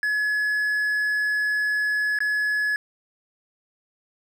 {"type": "tone with dropouts", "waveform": "triangle", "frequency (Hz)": 1698, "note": "G#6", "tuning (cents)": 38, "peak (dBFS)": -19, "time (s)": [0.03, 2.76], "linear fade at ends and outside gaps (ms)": 1, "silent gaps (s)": [2.188, 2.204], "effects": ["10-bit"]}